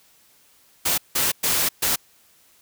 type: noise bursts at uneven times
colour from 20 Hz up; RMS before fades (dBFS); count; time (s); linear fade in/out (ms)
white; -21; 4; 0.85-0.98 / 1.15-1.32 / 1.43-1.69 / 1.82-1.96; 10
effects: white hiss -57 dBFS RMS until 2.61 s